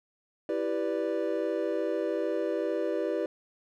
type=chord; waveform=triangle; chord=E minor seventh; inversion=none; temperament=equal; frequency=329.6 / 392 / 493.9 / 587.3 Hz; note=E4 / G4 / B4 / D5; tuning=0 / 0 / 0 / 0 cents; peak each=-31 dBFS; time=0.49-3.26 s; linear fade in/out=2 ms; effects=none